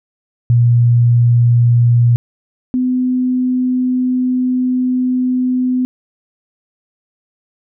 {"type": "tone pair in turn", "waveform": "sine", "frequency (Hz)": [119.4, 253], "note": ["A#2", "B3"], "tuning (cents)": [42, 42], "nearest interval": "octave + minor second", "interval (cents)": 1300, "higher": "second", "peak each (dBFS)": [-7, -12], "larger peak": "first", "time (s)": [[0.5, 2.16], [2.74, 5.85]], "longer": "second", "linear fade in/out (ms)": 0, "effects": []}